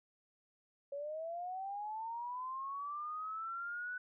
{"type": "linear sweep", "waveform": "sine", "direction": "up", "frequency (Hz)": [554.4, 1495], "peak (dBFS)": -39, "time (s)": [0.92, 3.98], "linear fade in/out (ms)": 5, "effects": []}